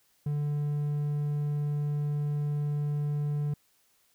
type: tone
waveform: triangle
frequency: 146.83 Hz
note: D3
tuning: in tune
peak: -25 dBFS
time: 0.26-3.54 s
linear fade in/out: 5 ms
effects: white hiss -68 dBFS RMS until 4.14 s